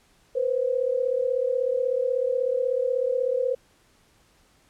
sine tone pair together, 487 / 523.3 Hz, B4 / C5, -24 / 0 cents, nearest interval minor second, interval 124 cents, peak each -25 / -24 dBFS, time 0.35-3.55 s, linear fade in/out 10 ms, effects pink hiss -61 dBFS RMS until 4.69 s + low-pass 11000 Hz 12 dB/octave

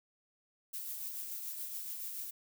violet noise with tremolo, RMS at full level -40 dBFS, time 0.73-2.31 s, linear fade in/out 10 ms, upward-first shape triangle, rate 7 Hz, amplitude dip 40%, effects none

